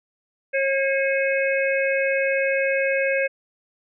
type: harmonic tone with a mistuned harmonic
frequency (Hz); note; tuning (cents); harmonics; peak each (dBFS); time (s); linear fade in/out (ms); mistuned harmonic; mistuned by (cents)
543; C#5; -36; 1 / 3 / 4 / 5; -21 / -26 / -27 / -28; 0.53-3.28; 20; 5; -110
effects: none